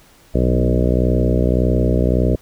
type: harmonic tone with a mistuned harmonic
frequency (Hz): 61.74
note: B1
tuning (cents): 0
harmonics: 1 / 2 / 3 / 4 / 5 / 6 / 7 / 8 / 9 / 10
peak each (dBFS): -17 / -20 / -22 / -23 / -24 / -25 / -25 / -26 / -27 / -27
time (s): 0.34-2.36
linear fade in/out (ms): 10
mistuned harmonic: 3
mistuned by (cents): -16
effects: pink hiss -50 dBFS RMS until 2.41 s